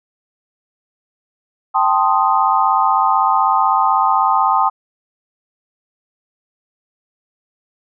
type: chord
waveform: sine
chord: A half-diminished seventh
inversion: third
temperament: equal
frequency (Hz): 784 / 880 / 1046.5 / 1244.5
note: G5 / A5 / C6 / Eb6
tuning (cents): 0 / 0 / 0 / 0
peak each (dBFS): -17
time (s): 1.74-4.7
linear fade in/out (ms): 20
effects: none